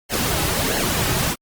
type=noise with flanger; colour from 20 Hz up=pink; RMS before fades=-21 dBFS; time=0.09-1.36 s; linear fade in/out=50 ms; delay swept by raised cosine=0.82 to 4.32 ms; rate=1.5 Hz; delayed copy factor=-0.6; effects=Opus 48 kbps